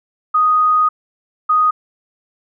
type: tone bursts at uneven times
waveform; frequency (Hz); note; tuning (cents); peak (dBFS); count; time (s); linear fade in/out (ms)
sine; 1244.5; D#6; 0; -10; 2; 0.34-0.89 / 1.49-1.71; 10
effects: none